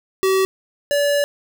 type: tone pair in turn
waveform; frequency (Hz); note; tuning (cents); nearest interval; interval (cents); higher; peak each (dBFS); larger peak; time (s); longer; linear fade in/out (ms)
square; 381.8 / 575; G4 / D5; -46 / -37; perfect fifth; 709; second; -15 / -16; first; 0.23-0.45 / 0.91-1.24; second; 0
effects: none